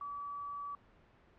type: tone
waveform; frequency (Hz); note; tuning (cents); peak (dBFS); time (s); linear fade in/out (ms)
sine; 1147; D6; -41; -39; 0.01-0.75; 2
effects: pink hiss -64 dBFS RMS until 1.38 s + low-pass 2000 Hz 12 dB/octave